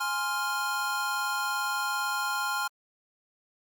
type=chord; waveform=square; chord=F minor; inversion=first; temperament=equal; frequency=830.6 / 1046.5 / 1396.9 Hz; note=Ab5 / C6 / F6; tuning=0 / 0 / 0 cents; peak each=-35 / -34 / -31 dBFS; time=0-2.68 s; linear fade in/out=10 ms; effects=Opus 48 kbps